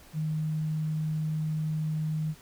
sine tone, 155.56 Hz, D#3, in tune, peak -27 dBFS, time 0.13-2.35 s, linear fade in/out 50 ms, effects pink hiss -54 dBFS RMS until 2.41 s

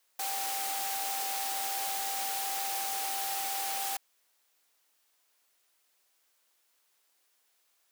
sine tone in noise, 784 Hz, G5, in tune, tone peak -36 dBFS, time 0.19-3.97 s, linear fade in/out 5 ms, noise white, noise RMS -35 dBFS, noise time 0.19-3.97 s, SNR -4 dB, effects white hiss -72 dBFS RMS until 7.91 s + high-pass 400 Hz 12 dB/octave

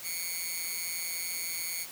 5% pulse tone with amplitude modulation, 2217 Hz, C#7, in tune, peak -19 dBFS, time 0.02-1.87 s, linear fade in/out 50 ms, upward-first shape sine, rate 171 Hz, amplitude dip 90%, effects white hiss -45 dBFS RMS until 1.91 s + high-pass 60 Hz 12 dB/octave

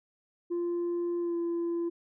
sine tone with pitch glide, 346.4 to 340.4 Hz, F4 to F4, -14 to -44 cents, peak -26 dBFS, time 0.5-1.9 s, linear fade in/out 20 ms, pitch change -30 cents, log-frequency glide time 1.2-1.36 s, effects tanh soft clip ceiling -27 dBFS

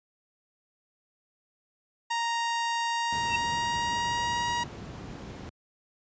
sawtooth tone with pitch glide, 932.3 to 952.4 Hz, A#5 to A#5, 0 to +37 cents, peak -23 dBFS, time 2.1-4.64 s, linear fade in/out 10 ms, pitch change +37 cents, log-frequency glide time 2.9-4.5 s
brown noise, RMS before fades -35 dBFS, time 3.12-5.49 s, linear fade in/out 0 ms
sine tone with exponential growth, 2715 Hz, F7, 50 cents flat, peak -22 dBFS, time 3.23-3.36 s, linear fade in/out 5 ms, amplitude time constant 27 ms
effects high-pass 100 Hz 12 dB/octave + resampled to 16000 Hz

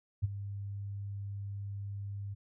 sine tone with ADSR envelope, 100.2 Hz, G2, 38 cents sharp, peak -24 dBFS, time 0.22-2.35 s, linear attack 23 ms, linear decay 22 ms, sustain -13 dB, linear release 20 ms, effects none

